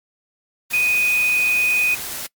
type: tone in noise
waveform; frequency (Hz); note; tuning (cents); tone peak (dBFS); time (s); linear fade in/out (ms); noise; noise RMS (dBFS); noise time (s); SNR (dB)
sine; 2489; D#7; 0; -15; 0.73-1.95; 10; white; -29; 0.7-2.27; +11
effects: noise-tail reverb RT60 0.1 s tail -24 dB re dry + MP3 96 kbps